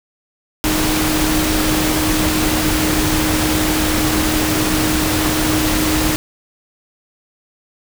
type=tone in noise; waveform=sine; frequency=310 Hz; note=D#4; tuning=6 cents flat; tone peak=-18 dBFS; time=0.64-6.16 s; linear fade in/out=0 ms; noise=pink; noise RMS=-18 dBFS; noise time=0.64-6.16 s; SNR=-3 dB; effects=none